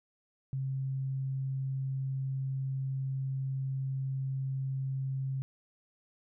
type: tone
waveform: sine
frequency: 133.9 Hz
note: C3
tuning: 40 cents sharp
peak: -31 dBFS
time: 0.53-5.42 s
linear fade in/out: 0 ms
effects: none